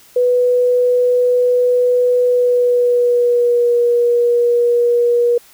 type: tone with pitch glide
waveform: sine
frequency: 493.9 to 478.5 Hz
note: B4 to A#4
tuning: 0 to +45 cents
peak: -10 dBFS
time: 0.16-5.38 s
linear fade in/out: 5 ms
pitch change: -55 cents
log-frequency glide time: 2.24-3.76 s
effects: white hiss -46 dBFS RMS until 5.53 s